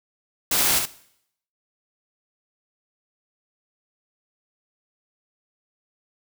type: noise with echo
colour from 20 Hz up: white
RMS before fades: -21 dBFS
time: 0.51-0.79 s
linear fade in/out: 5 ms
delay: 66 ms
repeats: 1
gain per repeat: -5 dB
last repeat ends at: 0.856 s
effects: noise-tail reverb RT60 0.7 s tail -18 dB re dry